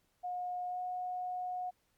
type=tone with pitch glide; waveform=sine; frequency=720 to 727.5 Hz; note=F#5 to F#5; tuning=-47 to -29 cents; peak=-35 dBFS; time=0.23-1.71 s; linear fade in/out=20 ms; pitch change=+18 cents; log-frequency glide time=0.68-0.79 s; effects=pink hiss -75 dBFS RMS until 1.97 s + MP3 96 kbps